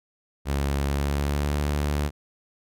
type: tone with pitch glide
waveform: sawtooth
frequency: 70 to 73.14 Hz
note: C#2 to D2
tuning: +18 to -7 cents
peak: -19 dBFS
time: 0.45-2.11 s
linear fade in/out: 50 ms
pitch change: +75 cents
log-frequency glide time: 0.87-1.59 s
effects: none